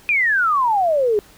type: exponential sweep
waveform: sine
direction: down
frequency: 2489 to 400.9 Hz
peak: -14 dBFS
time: 0.09-1.19 s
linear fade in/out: 0 ms
effects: pink hiss -48 dBFS RMS until 1.37 s

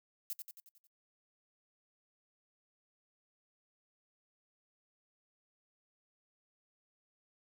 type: noise with echo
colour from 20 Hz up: violet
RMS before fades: -39 dBFS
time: 0.3-0.33 s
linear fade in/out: 0 ms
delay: 90 ms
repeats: 6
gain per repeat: -5 dB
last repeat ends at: 0.87 s
effects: noise-tail reverb RT60 0.1 s tail -24 dB re dry

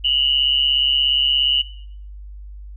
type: tone pair together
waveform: sine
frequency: 2855 / 2992 Hz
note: F7 / F#7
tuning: +37 / +19 cents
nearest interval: minor second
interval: 82 cents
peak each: -18 dBFS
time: 0.04-1.62 s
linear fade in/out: 10 ms
effects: noise-tail reverb RT60 0.6 s tail -17 dB re dry + added 50 Hz sine -33 dBFS peak until 2.76 s

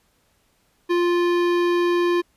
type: tone with hard clipping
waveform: sine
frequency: 349.2 Hz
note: F4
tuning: in tune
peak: -19 dBFS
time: 0.89-2.22 s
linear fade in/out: 20 ms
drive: 17 dB
effects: pink hiss -64 dBFS RMS until 2.36 s + resampled to 32000 Hz

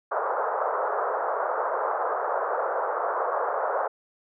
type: band-pass noise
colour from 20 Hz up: pink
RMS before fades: -27 dBFS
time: 0.11-3.88 s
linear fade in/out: 10 ms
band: 460 to 1400 Hz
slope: 48 dB/octave
effects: none

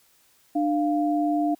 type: tone pair together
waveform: sine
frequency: 298.5 / 696.6 Hz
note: D4 / F5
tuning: +28 / -5 cents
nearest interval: octave + minor third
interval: 1467 cents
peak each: -22 / -25 dBFS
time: 0.55-1.55 s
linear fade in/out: 10 ms
effects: white hiss -61 dBFS RMS until 1.59 s

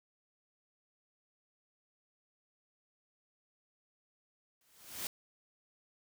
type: noise with exponential growth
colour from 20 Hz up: white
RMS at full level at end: -36 dBFS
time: 4.61-5.07 s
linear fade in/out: 1 ms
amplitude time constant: 100 ms
effects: none

